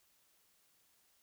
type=silence; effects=white hiss -72 dBFS RMS until 1.22 s